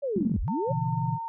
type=linear two-way sweep; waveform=sine; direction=down then up; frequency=587.3 to 31.16 to 587.3 Hz; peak=-26 dBFS; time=0.02-0.73 s; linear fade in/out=20 ms; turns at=0.41 s
type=tone bursts; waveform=sine; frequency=205 Hz; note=G#3; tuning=22 cents flat; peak=-22 dBFS; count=5; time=0.16-0.364 s; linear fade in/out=2 ms; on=24 ms; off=21 ms
type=tone with pitch glide; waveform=sine; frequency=900 to 913.6 Hz; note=A5 to A#5; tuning=+39 to -35 cents; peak=-31 dBFS; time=0.48-1.28 s; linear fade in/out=0 ms; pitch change=+26 cents; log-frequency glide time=0.76-1.02 s
type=chord; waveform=sine; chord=A# diminished; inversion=none; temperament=equal with one note detuned; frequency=119.47 / 138.59 / 164.81 Hz; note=A#2 / C#3 / E3; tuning=+43 / 0 / 0 cents; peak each=-30 dBFS; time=0.67-1.19 s; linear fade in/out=50 ms
effects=none